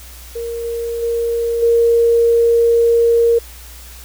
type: tone with level steps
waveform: sine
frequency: 466.2 Hz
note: A#4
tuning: in tune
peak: -21 / -19 / -15 / -9 dBFS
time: 0.35-3.39 s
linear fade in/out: 10 ms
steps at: 0.64 / 1.02 / 1.62 s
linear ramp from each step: 10 ms
effects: added 60 Hz sine -36 dBFS peak until 4.04 s + white hiss -39 dBFS RMS until 4.04 s